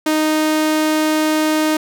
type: tone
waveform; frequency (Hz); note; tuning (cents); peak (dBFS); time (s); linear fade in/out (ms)
sawtooth; 310; D#4; -6; -10; 0.06-1.77; 5
effects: none